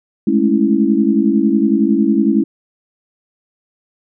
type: chord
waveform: sine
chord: A major seventh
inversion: third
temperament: equal with one note detuned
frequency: 207.7 / 218.6 / 277.2 / 329.6 Hz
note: G#3 / A3 / C#4 / E4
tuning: 0 / -11 / 0 / 0 cents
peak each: -16 dBFS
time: 0.27-2.44 s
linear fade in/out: 5 ms
effects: none